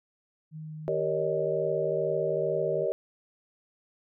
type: tone with vibrato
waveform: sine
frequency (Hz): 155.56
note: D#3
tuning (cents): 0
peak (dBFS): -37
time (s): 0.51-2.87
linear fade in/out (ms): 50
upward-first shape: sine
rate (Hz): 3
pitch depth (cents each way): 8
type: chord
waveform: sine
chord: Eb dominant seventh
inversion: first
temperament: just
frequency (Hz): 388.9 / 466.7 / 560 / 622.3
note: G4 / Bb4 / Db5 / Eb5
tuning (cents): -14 / +2 / +18 / 0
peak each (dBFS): -31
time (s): 0.88-2.92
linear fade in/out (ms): 0
effects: none